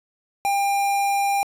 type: tone with notch filter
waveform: square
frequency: 799 Hz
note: G5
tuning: 33 cents sharp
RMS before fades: -21 dBFS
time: 0.45-1.43 s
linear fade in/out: 0 ms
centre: 4400 Hz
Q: 1.9
effects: resampled to 32000 Hz + 8-bit